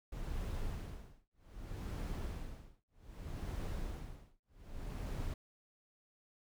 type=noise with tremolo; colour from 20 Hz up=brown; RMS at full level=-39 dBFS; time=0.12-5.34 s; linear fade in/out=5 ms; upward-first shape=sine; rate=0.64 Hz; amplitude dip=100%; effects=none